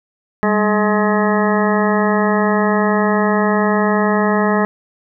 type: harmonic tone with a mistuned harmonic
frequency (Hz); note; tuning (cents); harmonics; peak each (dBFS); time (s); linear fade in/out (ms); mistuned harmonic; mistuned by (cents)
211.3; G#3; +30; 1 / 2 / 3 / 4 / 5 / 6 / 8 / 9; -16 / -19 / -21 / -22 / -23 / -24 / -25 / -26; 0.43-4.65; 0; 1; -81
effects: none